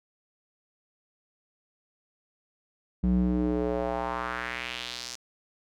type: tone with band-pass filter sweep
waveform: square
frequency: 61 Hz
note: B1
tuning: 21 cents flat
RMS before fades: -29 dBFS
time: 3.03-5.16 s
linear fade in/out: 10 ms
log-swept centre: 150 to 6000 Hz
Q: 2.3
effects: none